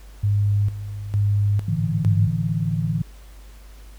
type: tone with tremolo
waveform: sine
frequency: 102.2 Hz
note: G#2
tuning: 27 cents flat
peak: -16 dBFS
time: 0.23-2.28 s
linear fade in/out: 10 ms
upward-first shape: square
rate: 1.1 Hz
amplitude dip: 75%
type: chord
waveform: sine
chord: A suspended fourth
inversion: none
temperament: equal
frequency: 110 / 146.83 / 164.81 Hz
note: A2 / D3 / E3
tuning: 0 / 0 / 0 cents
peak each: -25 / -25 / -23 dBFS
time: 1.68-3.02 s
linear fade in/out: 5 ms
effects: added 50 Hz sine -40 dBFS peak until 3.98 s + pink hiss -52 dBFS RMS until 3.98 s